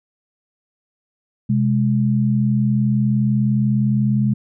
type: tone pair together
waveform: sine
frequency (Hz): 128.6 / 208.5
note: C3 / G#3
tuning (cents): -30 / +7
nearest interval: minor sixth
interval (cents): 837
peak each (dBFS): -17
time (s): 1.49-4.34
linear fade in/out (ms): 10
effects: none